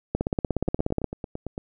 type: two click trains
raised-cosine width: 2 ms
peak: -10 / -18 dBFS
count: 16 / 9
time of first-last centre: 0.15-1.043 / 0.68-1.579 s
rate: 16.8 / 8.9 Hz
effects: none